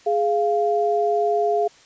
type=tone pair together; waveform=sine; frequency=416.9 / 695 Hz; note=G#4 / F5; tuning=+7 / -9 cents; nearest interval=major sixth; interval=884 cents; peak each=-20 / -20 dBFS; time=0.06-1.68 s; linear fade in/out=10 ms; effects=white hiss -51 dBFS RMS until 1.85 s + resampled to 16000 Hz